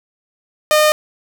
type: tone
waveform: sawtooth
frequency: 610 Hz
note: D#5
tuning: 34 cents flat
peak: -6 dBFS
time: 0.71-0.92 s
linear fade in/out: 0 ms
effects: none